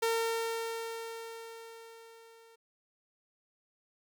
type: tone with level ramp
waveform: sawtooth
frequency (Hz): 456.1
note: A#4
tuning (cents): -38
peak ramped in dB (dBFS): -23 to -53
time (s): 0.02-2.56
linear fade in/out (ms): 10
effects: none